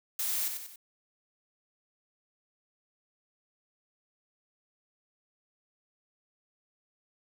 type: noise with echo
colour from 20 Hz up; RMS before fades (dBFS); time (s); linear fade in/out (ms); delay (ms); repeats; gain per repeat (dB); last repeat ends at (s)
blue; -32; 0.19-0.48; 2; 93; 3; -6; 0.759
effects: none